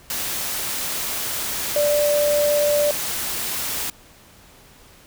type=tone in noise; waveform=sine; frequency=587.3 Hz; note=D5; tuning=in tune; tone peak=-16 dBFS; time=1.76-2.91 s; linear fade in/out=2 ms; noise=white; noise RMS=-26 dBFS; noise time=0.1-3.9 s; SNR=+7 dB; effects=pink hiss -49 dBFS RMS until 5.06 s